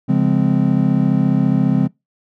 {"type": "chord", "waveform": "triangle", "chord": "Db major seventh", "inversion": "none", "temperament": "just", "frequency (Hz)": [138.59, 173.24, 207.9, 259.9], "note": ["Db3", "F3", "Ab3", "C4"], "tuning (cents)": [0, -14, 2, -11], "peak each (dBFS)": -16, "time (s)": [0.08, 1.88], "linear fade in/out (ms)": 20, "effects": ["noise-tail reverb RT60 0.2 s tail -24 dB re dry"]}